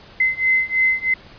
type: beating tone pair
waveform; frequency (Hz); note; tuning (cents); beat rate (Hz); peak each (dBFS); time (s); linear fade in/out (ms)
sine; 2054 / 2057.1; C7 / C7; -33 / -30; 3.1; -19 / -18; 0.2-1.14; 5
effects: pink hiss -44 dBFS RMS until 1.38 s + resampled to 11025 Hz